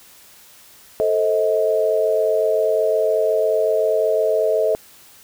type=chord; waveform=sine; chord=A diminished; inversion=none; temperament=just; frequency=440 / 528 / 633.6 Hz; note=A4 / C5 / Eb5; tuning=0 / +16 / +31 cents; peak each=-19 / -23 / -18 dBFS; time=1-4.75 s; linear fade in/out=0 ms; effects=white hiss -47 dBFS RMS until 5.23 s